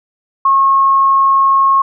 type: tone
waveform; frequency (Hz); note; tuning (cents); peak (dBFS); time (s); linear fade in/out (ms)
sine; 1087; C#6; -34; -7; 0.45-1.82; 5
effects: none